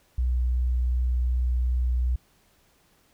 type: tone with vibrato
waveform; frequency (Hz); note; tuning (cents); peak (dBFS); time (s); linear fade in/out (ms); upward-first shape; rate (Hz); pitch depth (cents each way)
sine; 61.74; B1; 0; -21; 0.18-2.16; 5; triangle; 2.7; 9
effects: pink hiss -63 dBFS RMS until 3.13 s